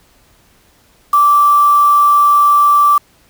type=tone with quantisation; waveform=sine; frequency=1167 Hz; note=D6; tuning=11 cents flat; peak=-6 dBFS; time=1.13-2.98 s; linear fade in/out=5 ms; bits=4; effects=pink hiss -51 dBFS RMS until 3.29 s